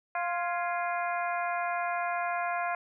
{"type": "harmonic tone with a mistuned harmonic", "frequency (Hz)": 349.2, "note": "F4", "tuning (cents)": 0, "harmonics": [2, 3, 4, 5, 6, 7], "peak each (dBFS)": [-31, -35, -37, -39, -41, -42], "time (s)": [0.15, 2.75], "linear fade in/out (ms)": 2, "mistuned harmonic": 5, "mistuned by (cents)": -74, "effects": []}